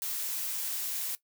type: noise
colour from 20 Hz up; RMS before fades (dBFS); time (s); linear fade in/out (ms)
blue; -34; 0.02-1.15; 0
effects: noise-tail reverb RT60 0.1 s tail -17 dB re dry